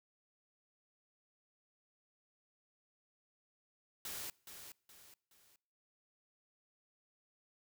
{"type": "noise with echo", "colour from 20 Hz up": "white", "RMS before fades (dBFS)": -44, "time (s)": [4.05, 4.3], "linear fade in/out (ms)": 2, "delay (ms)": 420, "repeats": 3, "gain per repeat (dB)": -8, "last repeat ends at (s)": 5.56, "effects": ["noise-tail reverb RT60 0.8 s tail -26 dB re dry"]}